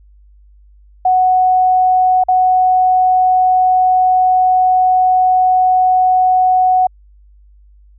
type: tone with dropouts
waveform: sine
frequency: 740 Hz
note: F#5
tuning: in tune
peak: -8 dBFS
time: 1.05-6.87 s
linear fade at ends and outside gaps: 5 ms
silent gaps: 2.238-2.284 s
effects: added 50 Hz sine -42 dBFS peak until 7.98 s